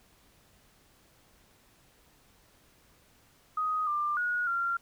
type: tone with pitch steps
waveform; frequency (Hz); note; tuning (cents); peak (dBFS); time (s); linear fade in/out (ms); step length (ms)
sine; 1251 / 1191 / 1450 / 1381; D#6 / D6 / F#6 / F6; +9 / +24 / -35 / -20; -27; 3.57-4.77; 5; 300
effects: pink hiss -63 dBFS RMS until 4.81 s